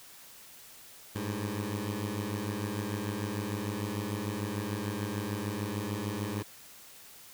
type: beating tone pair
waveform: 15% pulse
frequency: 100 / 106.7 Hz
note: G2 / G#2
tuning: +35 / +47 cents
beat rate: 6.7 Hz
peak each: -29 dBFS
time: 1.15-6.43 s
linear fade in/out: 10 ms
effects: white hiss -52 dBFS RMS until 7.33 s